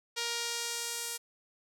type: tone with band-pass filter sweep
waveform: sawtooth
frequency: 469.7 Hz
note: A#4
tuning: 13 cents sharp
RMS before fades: -36 dBFS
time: 0.16-1.18 s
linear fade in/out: 20 ms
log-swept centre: 4600 to 9700 Hz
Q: 1
effects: none